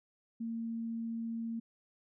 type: tone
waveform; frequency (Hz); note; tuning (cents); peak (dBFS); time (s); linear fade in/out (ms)
sine; 228.7; A#3; -33; -35; 0.4-1.6; 10
effects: none